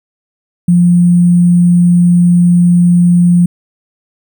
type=tone with sample-and-hold; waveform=sine; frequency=175 Hz; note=F3; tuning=4 cents sharp; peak=-4 dBFS; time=0.68-3.46 s; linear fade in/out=5 ms; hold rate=8820 Hz; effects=none